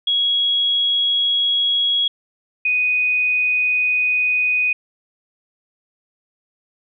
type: tone pair in turn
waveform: sine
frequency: 3322 / 2489 Hz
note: G#7 / D#7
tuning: 0 / 0 cents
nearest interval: perfect fourth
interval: 500 cents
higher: first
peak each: -15 dBFS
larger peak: neither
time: 0.07-2.08 / 2.65-4.73 s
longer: second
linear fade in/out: 5 ms
effects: none